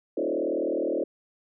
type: tone with frequency modulation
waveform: sine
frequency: 440 Hz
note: A4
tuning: in tune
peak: -24 dBFS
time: 0.17-1.04 s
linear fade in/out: 5 ms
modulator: 39.7 Hz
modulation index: 3.8
effects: none